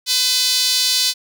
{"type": "tone with high-pass filter", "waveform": "sawtooth", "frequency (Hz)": 505, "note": "B4", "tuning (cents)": 39, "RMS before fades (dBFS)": -17, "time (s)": [0.06, 1.14], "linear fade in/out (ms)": 50, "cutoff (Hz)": 4200, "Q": 3, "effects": []}